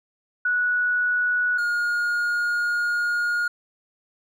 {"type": "tone pair in turn", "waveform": ["sine", "triangle"], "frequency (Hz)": [1469, 1429.7], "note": ["F#6", "F6"], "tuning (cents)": [-13, 40], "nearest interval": "unison", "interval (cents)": 47, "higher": "first", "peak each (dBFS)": -19, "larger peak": "neither", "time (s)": [[0.45, 1.58], [1.58, 3.48]], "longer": "second", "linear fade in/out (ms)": 5, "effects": []}